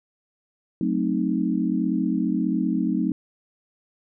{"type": "chord", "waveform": "sine", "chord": "F# diminished seventh", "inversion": "none", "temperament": "equal", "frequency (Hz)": [185, 220, 261.6, 311.1], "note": ["F#3", "A3", "C4", "Eb4"], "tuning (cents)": [0, 0, 0, 0], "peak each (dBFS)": -26, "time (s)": [0.81, 3.12], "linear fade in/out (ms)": 2, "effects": []}